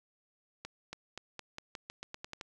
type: accelerating click train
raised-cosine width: 0.2 ms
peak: -24 dBFS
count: 12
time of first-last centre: 0.65-2.411 s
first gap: 280 ms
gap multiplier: 0.88
effects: none